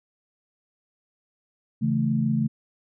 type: chord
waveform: sine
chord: A major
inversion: first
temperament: equal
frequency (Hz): 138.59 / 164.81 / 220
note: C#3 / E3 / A3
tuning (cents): 0 / 0 / 0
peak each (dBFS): -25 / -28 / -23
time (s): 1.81-2.48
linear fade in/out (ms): 20
effects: none